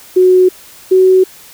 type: tone pair in turn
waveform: sine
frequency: 368.2 / 374.2 Hz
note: F#4 / F#4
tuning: -8 / +20 cents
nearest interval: unison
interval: 28 cents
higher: second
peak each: -4 dBFS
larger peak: neither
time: 0.16-0.49 / 0.91-1.24 s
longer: neither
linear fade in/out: 10 ms
effects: white hiss -38 dBFS RMS until 1.53 s